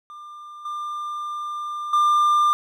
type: tone with level steps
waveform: triangle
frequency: 1196 Hz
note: D6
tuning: 31 cents sharp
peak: -35 / -25 / -13 dBFS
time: 0.1-2.53 s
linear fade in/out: 0 ms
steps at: 0.65 / 1.93 s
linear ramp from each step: 5 ms
effects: none